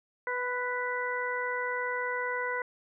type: harmonic tone with a mistuned harmonic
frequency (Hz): 493.9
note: B4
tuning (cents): 0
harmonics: 1 / 2 / 3 / 4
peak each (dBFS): -35 / -35 / -35 / -35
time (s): 0.27-2.62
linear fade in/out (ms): 2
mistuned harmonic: 2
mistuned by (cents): +15
effects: none